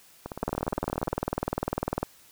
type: two click trains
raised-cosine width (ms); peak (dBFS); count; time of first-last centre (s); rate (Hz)
1; -20 / -12; 16 / 33; 0.26-1.132 / 0.43-2.03; 17.2 / 20
effects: white hiss -56 dBFS RMS until 2.31 s